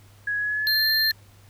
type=tone with pitch glide; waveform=sine; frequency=1668 to 1761.1 Hz; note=G#6 to A6; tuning=+7 to +1 cents; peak=-23 dBFS; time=0.27-1.12 s; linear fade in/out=5 ms; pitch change=+94 cents; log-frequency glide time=0.37-0.9 s
type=tone; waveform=square; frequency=4186 Hz; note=C8; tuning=in tune; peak=-21 dBFS; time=0.67-1.11 s; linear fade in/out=0 ms
effects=added 100 Hz sine -50 dBFS peak until 1.49 s + pink hiss -56 dBFS RMS until 1.49 s